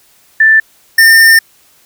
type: tone pair in turn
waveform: sine / square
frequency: 1768 / 1807.2 Hz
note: A6 / A6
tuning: +8 / +46 cents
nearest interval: unison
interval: 38 cents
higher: second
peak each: -3 dBFS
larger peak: neither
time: 0.4-0.6 / 0.98-1.39 s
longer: second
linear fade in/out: 5 ms
effects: white hiss -48 dBFS RMS until 1.85 s